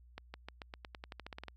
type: accelerating click train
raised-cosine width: 0.3 ms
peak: -28 dBFS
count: 15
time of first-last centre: 0.18-1.483 s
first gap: 160 ms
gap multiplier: 0.91
effects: added 60 Hz sine -57 dBFS peak until 1.56 s